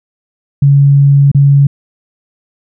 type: tone with dropouts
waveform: sine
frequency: 140.5 Hz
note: C#3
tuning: 24 cents sharp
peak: -3 dBFS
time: 0.62-1.67 s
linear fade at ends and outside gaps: 5 ms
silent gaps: 1.316-1.347 s
effects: none